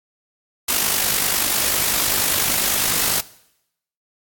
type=noise with amplitude modulation; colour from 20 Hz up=white; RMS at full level=-17 dBFS; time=0.68-3.21 s; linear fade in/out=10 ms; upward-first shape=sine; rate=50.1 Hz; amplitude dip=45%; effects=noise-tail reverb RT60 0.8 s tail -20 dB re dry + AAC 64 kbps